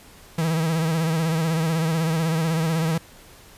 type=tone with vibrato; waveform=45% pulse; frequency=161.9 Hz; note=E3; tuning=31 cents flat; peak=-20 dBFS; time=0.38-2.98 s; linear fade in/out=5 ms; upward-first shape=sine; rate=16 Hz; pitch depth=61 cents each way; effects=pink hiss -48 dBFS RMS until 3.57 s + resampled to 32000 Hz